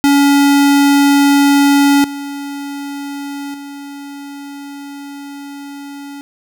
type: tone with level steps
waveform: square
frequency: 282.3 Hz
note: C#4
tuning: 32 cents sharp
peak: -8 / -23 / -28 dBFS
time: 0.04-6.21 s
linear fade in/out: 0 ms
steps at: 2.04 / 3.54 s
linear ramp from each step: 2 ms
effects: none